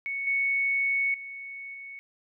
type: tone with level steps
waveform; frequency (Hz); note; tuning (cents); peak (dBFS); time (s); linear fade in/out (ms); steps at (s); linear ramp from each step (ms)
sine; 2217; C#7; 0; -29 / -23 / -37 / -39; 0.06-1.99; 0; 0.27 / 1.14 / 1.74; 2
effects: none